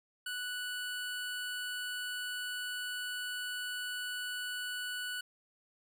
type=tone; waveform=25% pulse; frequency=1480 Hz; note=F#6; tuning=in tune; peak=-33 dBFS; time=0.26-5.21 s; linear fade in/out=5 ms; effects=none